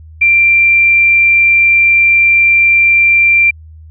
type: tone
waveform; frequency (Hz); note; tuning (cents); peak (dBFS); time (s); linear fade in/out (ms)
sine; 2364; D7; +11; -5; 0.21-3.51; 10
effects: added 79 Hz sine -32 dBFS peak until 3.9 s